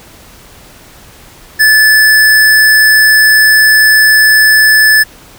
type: tone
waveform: square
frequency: 1737 Hz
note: A6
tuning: 23 cents flat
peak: -4 dBFS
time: 1.59-5.04 s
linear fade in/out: 20 ms
effects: pink hiss -37 dBFS RMS until 5.38 s